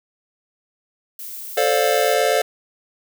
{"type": "noise", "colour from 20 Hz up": "violet", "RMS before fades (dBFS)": -33, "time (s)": [1.19, 2.14], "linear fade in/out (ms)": 2}
{"type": "chord", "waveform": "square", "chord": "D minor seventh", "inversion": "second", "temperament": "just", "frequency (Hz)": [440.5, 528.6, 587.3, 704.8], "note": ["A4", "C5", "D5", "F5"], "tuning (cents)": [2, 18, 0, 16], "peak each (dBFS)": -22, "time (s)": [1.57, 2.42], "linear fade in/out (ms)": 5}
{"effects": []}